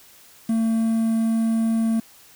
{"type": "tone with quantisation", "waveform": "triangle", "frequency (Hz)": 225.2, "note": "A3", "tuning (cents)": 40, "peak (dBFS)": -16, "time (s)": [0.49, 2], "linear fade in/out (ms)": 5, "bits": 7, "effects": ["white hiss -50 dBFS RMS until 2.35 s"]}